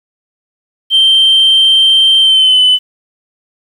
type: tone with pitch glide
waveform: sine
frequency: 3136 to 3013 Hz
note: G7 to F#7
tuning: 0 to +31 cents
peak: -3 dBFS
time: 0.9-2.79 s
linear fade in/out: 50 ms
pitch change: -69 cents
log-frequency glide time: 2.2-2.61 s
effects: tanh soft clip ceiling -2 dBFS + 7-bit